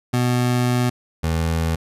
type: tone pair in turn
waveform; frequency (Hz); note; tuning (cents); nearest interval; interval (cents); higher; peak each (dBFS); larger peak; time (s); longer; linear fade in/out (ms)
25% pulse; 123.47 / 81.65; B2 / E2; 0 / -16; perfect fifth; 716; first; -13 / -15; first; 0.13-0.9 / 1.23-1.76; first; 10
effects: resampled to 32000 Hz